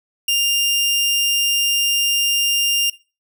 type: tone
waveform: sawtooth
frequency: 2800 Hz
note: F7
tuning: 4 cents sharp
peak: -12 dBFS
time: 0.28-2.9 s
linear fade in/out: 5 ms
effects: noise-tail reverb RT60 0.3 s tail -18 dB re dry